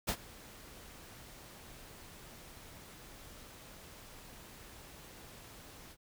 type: noise with ADSR envelope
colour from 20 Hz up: pink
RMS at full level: -31 dBFS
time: 0.07-5.97 s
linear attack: 19 ms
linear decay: 68 ms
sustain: -22 dB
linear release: 57 ms
effects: none